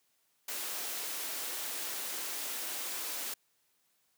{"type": "high-pass noise", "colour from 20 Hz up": "white", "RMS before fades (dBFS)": -38, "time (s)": [0.48, 3.34], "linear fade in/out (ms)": 5, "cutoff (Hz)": 260, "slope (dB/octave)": 24, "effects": ["white hiss -74 dBFS RMS until 4.17 s", "high-pass 100 Hz 12 dB/octave"]}